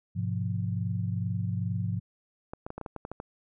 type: chord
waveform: sine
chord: F diminished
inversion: first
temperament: equal with one note detuned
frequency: 103.83 / 126.21 / 174.61 Hz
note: Ab2 / Cb3 / F3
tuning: 0 / +38 / 0 cents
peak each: -30 / -34 / -33 dBFS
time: 0.15-2 s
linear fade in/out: 20 ms
type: clicks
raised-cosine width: 1 ms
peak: -23 dBFS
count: 10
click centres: 2.535 / 2.665 / 2.704 / 2.78 / 2.813 / 2.862 / 2.963 / 3.051 / 3.116 / 3.201 s
effects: none